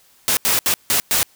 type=noise bursts at uneven times; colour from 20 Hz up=white; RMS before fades=-17 dBFS; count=5; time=0.28-0.37 / 0.45-0.59 / 0.66-0.74 / 0.9-1 / 1.11-1.23 s; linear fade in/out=0 ms; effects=white hiss -54 dBFS RMS until 1.35 s